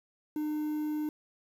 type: tone with quantisation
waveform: triangle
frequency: 303.2 Hz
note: D#4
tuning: 45 cents flat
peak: -28 dBFS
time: 0.36-1.09 s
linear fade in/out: 2 ms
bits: 9
effects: none